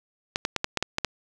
clicks, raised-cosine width 0.2 ms, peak -7 dBFS, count 8, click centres 0.359 / 0.451 / 0.563 / 0.644 / 0.773 / 0.826 / 0.984 / 1.047 s, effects none

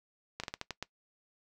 slowing click train, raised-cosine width 0.2 ms, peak -19 dBFS, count 7, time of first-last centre 0.4-0.826 s, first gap 36 ms, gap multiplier 1.27, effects noise-tail reverb RT60 0.1 s tail -20 dB re dry

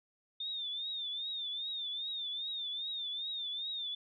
sine tone with vibrato, 3615 Hz, A7, 46 cents sharp, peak -36 dBFS, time 0.4-3.95 s, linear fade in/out 5 ms, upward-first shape triangle, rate 2.5 Hz, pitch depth 110 cents each way, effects none

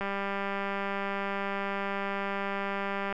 click train, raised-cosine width 0.5 ms, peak -18 dBFS, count 618, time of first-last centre 0.01-3.126 s, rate 198 Hz, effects none

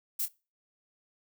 violet noise with echo, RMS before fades -31 dBFS, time 0.19-0.26 s, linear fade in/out 10 ms, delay 25 ms, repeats 1, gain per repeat -11 dB, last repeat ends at 0.285 s, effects noise-tail reverb RT60 0.3 s tail -22 dB re dry

